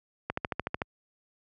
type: click train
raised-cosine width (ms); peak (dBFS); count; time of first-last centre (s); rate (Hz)
0.5; -14; 8; 0.3-0.819; 13.5
effects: high-pass 60 Hz 12 dB/octave